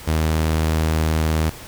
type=tone; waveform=sawtooth; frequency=79.1 Hz; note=D#2; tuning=29 cents sharp; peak=-13 dBFS; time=0.07-1.5 s; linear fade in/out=10 ms; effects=pink hiss -38 dBFS RMS until 1.67 s